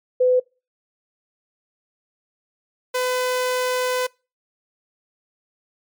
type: tone pair in turn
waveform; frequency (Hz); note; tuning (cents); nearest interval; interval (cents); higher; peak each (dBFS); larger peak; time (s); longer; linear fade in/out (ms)
sine / sawtooth; 504 / 504; B4 / B4; +35 / +35; unison; 0; neither; -13 / -16; first; 0.2-0.4 / 2.94-4.07; second; 10
effects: noise-tail reverb RT60 0.3 s tail -25 dB re dry + MP3 96 kbps